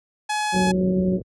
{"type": "tone", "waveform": "sawtooth", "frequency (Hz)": 846, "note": "G#5", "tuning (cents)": 32, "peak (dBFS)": -18, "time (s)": [0.29, 0.72], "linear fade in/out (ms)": 10}
{"type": "harmonic tone", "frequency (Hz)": 185.2, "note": "F#3", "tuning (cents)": 2, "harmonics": [1, 2, 3], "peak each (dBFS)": [-19, -25, -29], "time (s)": [0.52, 1.2], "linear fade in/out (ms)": 50}
{"type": "low-pass noise", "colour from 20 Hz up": "pink", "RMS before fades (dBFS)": -30, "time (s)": [0.54, 1.22], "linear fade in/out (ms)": 5, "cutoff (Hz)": 520, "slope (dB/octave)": 48}
{"effects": ["high-pass 80 Hz 12 dB/octave", "resampled to 24000 Hz"]}